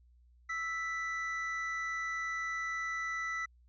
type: tone pair together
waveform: triangle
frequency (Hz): 1318 / 1974.8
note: E6 / B6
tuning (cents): -1 / -1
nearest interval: perfect fifth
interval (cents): 700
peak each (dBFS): -37 / -34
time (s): 0.49-3.46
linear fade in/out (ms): 10
effects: added 60 Hz sine -60 dBFS peak until 3.68 s + resampled to 16000 Hz